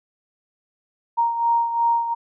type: beating tone pair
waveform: sine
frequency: 932.3 / 935.1 Hz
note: A#5 / A#5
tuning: 0 / +5 cents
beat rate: 2.8 Hz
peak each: -18 / -25 dBFS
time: 1.17-2.15 s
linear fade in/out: 20 ms
effects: none